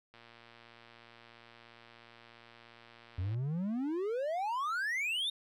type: click train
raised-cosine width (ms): 0.3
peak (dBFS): -39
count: 376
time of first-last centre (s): 0.14-3.345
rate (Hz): 117
type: exponential sweep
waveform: triangle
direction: up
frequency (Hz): 85.9 to 3729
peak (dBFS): -30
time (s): 3.18-5.3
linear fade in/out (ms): 5
effects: none